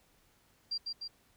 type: tone with echo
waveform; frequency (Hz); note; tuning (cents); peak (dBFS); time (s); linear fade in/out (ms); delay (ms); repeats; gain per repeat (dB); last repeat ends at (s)
sine; 4742; D8; +16; -32; 0.71-0.78; 10; 150; 2; -3; 1.08
effects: pink hiss -68 dBFS RMS until 1.36 s